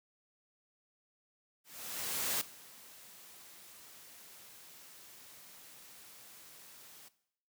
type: noise with ADSR envelope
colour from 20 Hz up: white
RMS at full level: -33 dBFS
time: 1.64-7.09 s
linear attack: 770 ms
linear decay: 5 ms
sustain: -22 dB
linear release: 14 ms
effects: noise-tail reverb RT60 0.7 s tail -17 dB re dry + high-pass 100 Hz 12 dB/octave